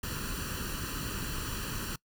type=noise with comb filter; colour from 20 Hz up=pink; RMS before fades=-36 dBFS; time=0.03-1.96 s; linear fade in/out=5 ms; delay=0.69 ms; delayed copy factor=+0.75; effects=noise-tail reverb RT60 0.1 s tail -23 dB re dry